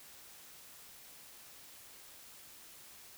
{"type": "silence", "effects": ["white hiss -55 dBFS RMS until 3.17 s"]}